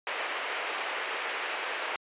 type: band-pass noise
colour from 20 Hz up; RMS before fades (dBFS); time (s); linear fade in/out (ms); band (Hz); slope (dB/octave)
white; -34; 0.07-1.96; 0; 410 to 2700; 24
effects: resampled to 8000 Hz